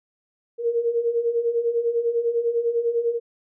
sine beating tone pair, 460.7 / 470.7 Hz, A#4 / A#4, -20 / +17 cents, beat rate 10 Hz, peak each -26 / -21 dBFS, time 0.58-3.2 s, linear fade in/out 50 ms, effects none

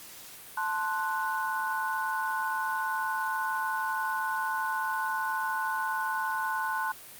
sine chord, F# diminished, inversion first, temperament equal, 880 / 1046.5 / 1480 Hz, A5 / C6 / F#6, 0 / 0 / 0 cents, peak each -32 dBFS, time 0.57-6.92 s, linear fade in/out 5 ms, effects white hiss -47 dBFS RMS until 7.19 s + Opus 48 kbps

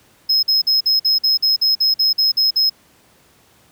triangle tone bursts, 5140 Hz, E8, 45 cents flat, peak -11 dBFS, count 13, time 0.29-2.698 s, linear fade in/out 10 ms, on 140 ms, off 49 ms, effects pink hiss -53 dBFS RMS until 3.71 s + high-pass 80 Hz 12 dB/octave

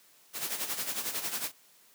white noise with tremolo, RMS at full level -32 dBFS, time 0.33-1.52 s, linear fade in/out 50 ms, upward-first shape sine, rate 11 Hz, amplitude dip 65%, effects white hiss -61 dBFS RMS until 1.94 s + high-pass 150 Hz 12 dB/octave

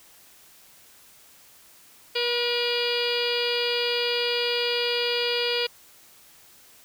harmonic tone with a mistuned harmonic, 480 Hz, B4, 49 cents flat, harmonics 1 / 2 / 3 / 4 / 5 / 6 / 7 / 8 / 9 / 10, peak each -27 / -38 / -36 / -38 / -31 / -30 / -33 / -37 / -34 / -32 dBFS, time 2.15-5.67 s, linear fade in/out 10 ms, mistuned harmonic 2, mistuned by +24 cents, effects white hiss -53 dBFS RMS until 6.84 s

